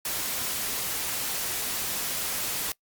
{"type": "noise", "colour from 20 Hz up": "white", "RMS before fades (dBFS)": -30, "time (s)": [0.05, 2.72], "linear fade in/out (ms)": 2, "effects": ["noise-tail reverb RT60 0.1 s tail -23 dB re dry", "Opus 48 kbps"]}